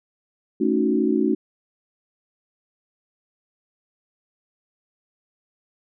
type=chord; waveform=sine; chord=D# half-diminished seventh; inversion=second; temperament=equal; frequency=220 / 277.2 / 311.1 / 370 Hz; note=A3 / C#4 / D#4 / F#4; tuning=0 / 0 / 0 / 0 cents; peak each=-23 dBFS; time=0.6-1.35 s; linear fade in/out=10 ms; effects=none